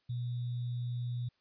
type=tone with sample-and-hold; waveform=sine; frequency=121.4 Hz; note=B2; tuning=29 cents flat; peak=-33 dBFS; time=0.09-1.29 s; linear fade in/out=10 ms; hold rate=3675 Hz; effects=white hiss -75 dBFS RMS until 1.4 s + resampled to 11025 Hz